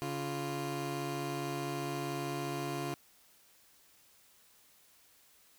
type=tone pair together; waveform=20% pulse; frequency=141.49 / 349.2 Hz; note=C#3 / F4; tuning=+36 / 0 cents; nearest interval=octave + major third; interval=1564 cents; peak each=-33 / -33 dBFS; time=0.02-2.94 s; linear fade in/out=0 ms; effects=white hiss -64 dBFS RMS until 5.58 s